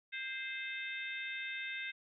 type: harmonic tone with a mistuned harmonic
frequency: 521 Hz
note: C5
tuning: 7 cents flat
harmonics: 3 / 4 / 5 / 6 / 7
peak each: -44 / -42 / -45 / -55 / -47 dBFS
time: 0.12-1.92 s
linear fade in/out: 20 ms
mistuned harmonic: 3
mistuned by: +30 cents
effects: none